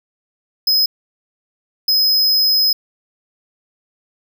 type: tone bursts at uneven times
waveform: square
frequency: 5080 Hz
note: D#8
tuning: 35 cents sharp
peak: -12 dBFS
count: 2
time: 0.67-0.86 / 1.88-2.73 s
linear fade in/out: 5 ms
effects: none